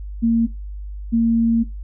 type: tone pair in turn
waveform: sine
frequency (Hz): 229.7 / 229.7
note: A#3 / A#3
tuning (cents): -25 / -25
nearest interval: unison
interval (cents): 0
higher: neither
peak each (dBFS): -13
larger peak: neither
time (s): 0.22-0.47 / 1.12-1.64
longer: second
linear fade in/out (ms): 20
effects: noise-tail reverb RT60 0.2 s tail -20 dB re dry + added 50 Hz sine -28 dBFS peak until 1.83 s